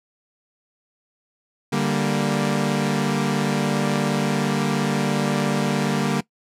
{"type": "chord", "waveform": "sawtooth", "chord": "G minor", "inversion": "second", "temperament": "equal", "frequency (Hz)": [146.83, 196, 233.1], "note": ["D3", "G3", "Bb3"], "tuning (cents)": [0, 0, 0], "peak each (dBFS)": -20, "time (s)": [1.72, 6.21], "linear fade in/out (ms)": 10, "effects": ["noise-tail reverb RT60 0.1 s tail -20 dB re dry", "low-pass 10000 Hz 12 dB/octave"]}